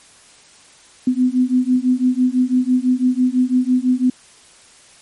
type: beating tone pair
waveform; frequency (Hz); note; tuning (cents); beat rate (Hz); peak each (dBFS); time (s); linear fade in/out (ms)
sine; 249.8 / 255.8; B3 / C4; +20 / -39; 6; -16; 1.07-4.1; 5
effects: white hiss -47 dBFS RMS until 5.01 s + MP3 48 kbps